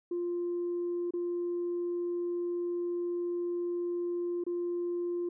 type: tone with dropouts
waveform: sine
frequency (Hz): 349.2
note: F4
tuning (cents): 0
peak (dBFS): -29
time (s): 0.11-5.29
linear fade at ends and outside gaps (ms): 5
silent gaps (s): 1.108-1.136 / 4.439-4.465
effects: tanh soft clip ceiling -27 dBFS